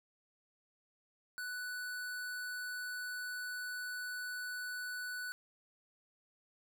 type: tone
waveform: square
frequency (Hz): 1486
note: F#6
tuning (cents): +7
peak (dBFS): -40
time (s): 1.38-5.32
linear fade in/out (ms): 0
effects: none